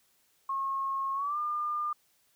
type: tone with pitch glide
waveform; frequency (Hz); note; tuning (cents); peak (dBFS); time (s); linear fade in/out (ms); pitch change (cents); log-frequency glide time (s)
sine; 1085 to 1203.9; C#6 to D6; -37 to +43; -29; 0.49-1.93; 5; +180; 1.14-1.38
effects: white hiss -69 dBFS RMS until 2.35 s